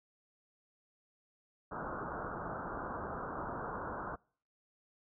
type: low-pass noise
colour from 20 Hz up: white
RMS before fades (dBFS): -41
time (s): 1.71-4.16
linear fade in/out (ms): 10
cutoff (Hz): 1500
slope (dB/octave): 96
effects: noise-tail reverb RT60 0.5 s tail -26 dB re dry